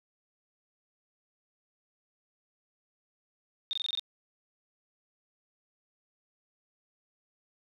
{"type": "tone bursts", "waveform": "sine", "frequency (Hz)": 3672, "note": "A#7", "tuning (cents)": -27, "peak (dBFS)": -29, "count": 7, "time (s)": [3.71, 3.995], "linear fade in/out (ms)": 0, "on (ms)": 21, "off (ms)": 23, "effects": []}